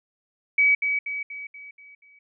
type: tone with echo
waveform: sine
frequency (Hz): 2276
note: C#7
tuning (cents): +45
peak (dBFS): -15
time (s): 0.58-0.75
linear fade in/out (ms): 5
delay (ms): 240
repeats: 6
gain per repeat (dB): -6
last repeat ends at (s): 2.19
effects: none